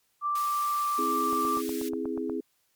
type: tone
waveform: sine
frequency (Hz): 1174.7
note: D6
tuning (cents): 0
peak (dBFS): -25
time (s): 0.21-1.62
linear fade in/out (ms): 50
type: high-pass noise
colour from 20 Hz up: white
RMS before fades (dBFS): -41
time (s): 0.35-1.89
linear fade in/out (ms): 5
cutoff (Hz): 1600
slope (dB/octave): 24
type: chord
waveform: sine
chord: C augmented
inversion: none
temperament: equal with one note detuned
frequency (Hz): 261.6 / 327.2 / 415.3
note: C4 / E4 / G#4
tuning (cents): 0 / -13 / 0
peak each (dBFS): -33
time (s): 0.98-2.41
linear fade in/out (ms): 10
type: click train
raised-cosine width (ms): 1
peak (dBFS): -26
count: 9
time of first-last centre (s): 1.33-2.297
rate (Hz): 8.27
effects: white hiss -71 dBFS RMS until 2.75 s + MP3 96 kbps